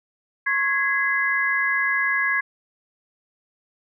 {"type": "tone cluster", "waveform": "sine", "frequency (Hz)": [1088, 1664, 2039], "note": ["C#6", "G#6", "C7"], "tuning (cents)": [-33, 3, -45], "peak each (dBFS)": [-28, -21, -24], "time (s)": [0.46, 2.41], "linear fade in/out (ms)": 10, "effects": []}